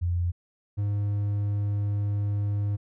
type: tone pair in turn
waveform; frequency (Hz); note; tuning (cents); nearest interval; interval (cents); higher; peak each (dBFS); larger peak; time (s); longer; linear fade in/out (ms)
sine / triangle; 87.31 / 102.29; F2 / G#2; 0 / -26; minor third; 274; second; -23 / -22; second; 0.01-0.32 / 0.77-2.77; second; 20
effects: none